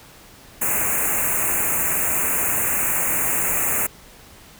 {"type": "band-stop noise", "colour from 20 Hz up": "white", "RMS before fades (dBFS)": -21, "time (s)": [0.61, 3.87], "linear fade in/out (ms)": 10, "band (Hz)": [2700, 6600], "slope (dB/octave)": 96, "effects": ["pink hiss -46 dBFS RMS until 4.59 s"]}